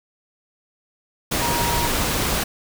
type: tone in noise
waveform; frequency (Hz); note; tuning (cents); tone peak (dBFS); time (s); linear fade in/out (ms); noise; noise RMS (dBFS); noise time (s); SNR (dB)
sine; 946; A#5; +25; -24; 1.41-1.88; 10; pink; -22; 1.31-2.44; -5
effects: none